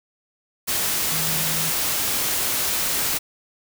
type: tone in noise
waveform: sine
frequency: 160 Hz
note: D#3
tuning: 49 cents sharp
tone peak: -31 dBFS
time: 1.1-1.71 s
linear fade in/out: 20 ms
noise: white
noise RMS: -23 dBFS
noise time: 0.67-3.19 s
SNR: -11 dB
effects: none